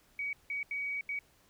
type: tone bursts at uneven times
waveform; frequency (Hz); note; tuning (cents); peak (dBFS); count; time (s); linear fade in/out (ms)
sine; 2262; C#7; +34; -33; 4; 0.19-0.33 / 0.5-0.63 / 0.71-1.01 / 1.09-1.19; 2
effects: pink hiss -66 dBFS RMS until 1.49 s